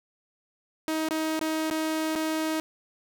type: tone with dropouts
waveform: sawtooth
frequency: 315.8 Hz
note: D#4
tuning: 26 cents sharp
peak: -22 dBFS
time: 0.88-2.6 s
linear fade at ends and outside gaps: 0 ms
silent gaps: 1.087-1.109 / 1.392-1.412 / 1.701-1.711 / 2.152-2.158 s
effects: none